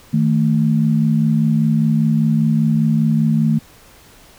sine tone pair together, 157.05 / 222.1 Hz, D#3 / A3, +16 / +16 cents, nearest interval tritone, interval 600 cents, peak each -15 dBFS, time 0.13-3.59 s, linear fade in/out 10 ms, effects pink hiss -46 dBFS RMS until 4.38 s

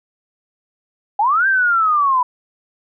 sine linear two-way sweep, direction up then down, 784 to 1600 to 977 Hz, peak -12 dBFS, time 1.19-2.23 s, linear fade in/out 5 ms, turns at 1.47 s, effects none

